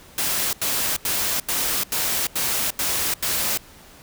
white noise bursts, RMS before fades -23 dBFS, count 8, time 0.18-3.575 s, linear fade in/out 2 ms, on 350 ms, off 85 ms, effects pink hiss -47 dBFS RMS until 4.02 s

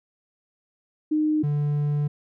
sine / triangle tone pair in turn, 306.6 / 146.72 Hz, D#4 / D3, -25 / -1 cents, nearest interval octave + minor second, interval 1276 cents, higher first, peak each -19 dBFS, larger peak neither, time 1.11-1.43 / 1.43-2.08 s, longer second, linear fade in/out 10 ms, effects none

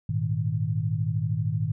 sine chord, Ab suspended second, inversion none, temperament just, 103.83 / 116.8 / 155.74 Hz, Ab2 / Bb2 / Eb3, 0 / +4 / +2 cents, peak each -28 dBFS, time 0.09-1.72 s, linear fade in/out 5 ms, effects none

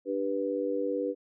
sine chord, G major, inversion second, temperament just, 294 / 392 / 490 Hz, D4 / G4 / B4, +2 / 0 / -14 cents, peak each -33 / -34 / -30 dBFS, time 0.05-1.15 s, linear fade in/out 50 ms, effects none

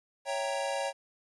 square chord, C# diminished seventh, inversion none, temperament equal, 554.4 / 659.3 / 784 / 932.3 Hz, C#5 / E5 / G5 / Bb5, 0 / 0 / 0 / 0 cents, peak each -34 / -40 / -37 / -39 dBFS, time 0.25-0.93 s, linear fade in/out 50 ms, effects resampled to 24000 Hz + 11-bit

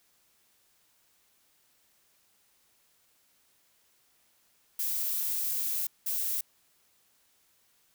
violet noise bursts at uneven times, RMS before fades -31 dBFS, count 2, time 4.79-5.87 / 6.06-6.41 s, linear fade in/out 5 ms, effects white hiss -68 dBFS RMS until 7.94 s

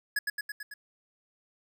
square tone with echo, 1686 Hz, G#6, 26 cents sharp, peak -26 dBFS, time 0.16-0.19 s, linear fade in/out 5 ms, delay 110 ms, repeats 5, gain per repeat -3 dB, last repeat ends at 0.74 s, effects 11-bit

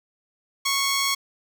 10% pulse tone pair together, 1104.9 / 2093 Hz, C#6 / C7, -6 / 0 cents, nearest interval major seventh, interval 1106 cents, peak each -13 / -22 dBFS, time 0.65-1.15 s, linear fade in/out 10 ms, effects none

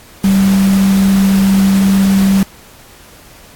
sine tone in noise, 194.3 Hz, G3, 15 cents flat, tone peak -7 dBFS, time 0.24-2.43 s, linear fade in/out 2 ms, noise pink, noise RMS -23 dBFS, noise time 0.24-2.43 s, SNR +13 dB, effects pink hiss -40 dBFS RMS until 3.55 s + AAC 64 kbps

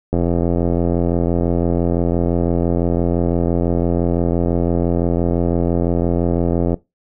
click train, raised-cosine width 2 ms, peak -5 dBFS, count 569, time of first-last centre 0.13-6.742 s, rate 85.9 Hz, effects noise-tail reverb RT60 0.2 s tail -19 dB re dry

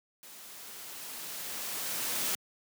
white noise with level ramp, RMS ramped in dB -50 to -31 dBFS, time 0.23-2.35 s, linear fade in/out 0 ms, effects high-pass 150 Hz 12 dB/octave

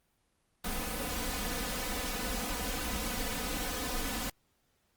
pink noise with comb filter, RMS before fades -35 dBFS, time 0.64-4.3 s, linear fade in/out 5 ms, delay 4 ms, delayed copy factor +1, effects pink hiss -74 dBFS RMS until 4.96 s + Opus 32 kbps

